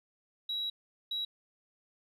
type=tone bursts at uneven times; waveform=sine; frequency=3878 Hz; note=B7; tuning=32 cents flat; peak=-31 dBFS; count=2; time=0.49-0.7 / 1.11-1.25 s; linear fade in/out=5 ms; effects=tanh soft clip ceiling -28 dBFS + 12-bit